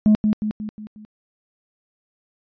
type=tone with echo; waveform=sine; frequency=212.9 Hz; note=G#3; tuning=43 cents sharp; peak=-8 dBFS; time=0.06-0.15 s; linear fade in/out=0 ms; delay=180 ms; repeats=5; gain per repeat=-6 dB; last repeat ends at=1.05 s; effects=tanh soft clip ceiling -9 dBFS + resampled to 11025 Hz